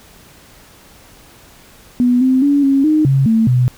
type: tone with pitch steps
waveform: sine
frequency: 246 / 259.5 / 284.8 / 273.7 / 308.2 / 135.7 / 223.8 / 125 Hz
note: B3 / C4 / C#4 / C#4 / D#4 / C#3 / A3 / B2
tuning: -7 / -14 / +47 / -22 / -16 / -36 / +30 / +21 cents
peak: -9 dBFS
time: 2-3.68 s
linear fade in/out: 0 ms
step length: 210 ms
effects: pink hiss -44 dBFS RMS until 3.77 s